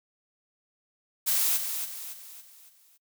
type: noise with echo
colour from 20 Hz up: blue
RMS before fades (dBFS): -25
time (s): 1.26-1.58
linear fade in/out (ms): 20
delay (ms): 280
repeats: 5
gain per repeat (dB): -7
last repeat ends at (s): 2.98
effects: noise-tail reverb RT60 0.1 s tail -26 dB re dry